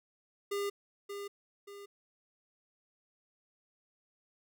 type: tone with echo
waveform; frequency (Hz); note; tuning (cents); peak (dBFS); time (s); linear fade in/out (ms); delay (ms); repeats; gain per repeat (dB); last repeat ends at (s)
square; 403.3; G4; +49; -33; 0.51-0.7; 10; 580; 2; -7; 1.86
effects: none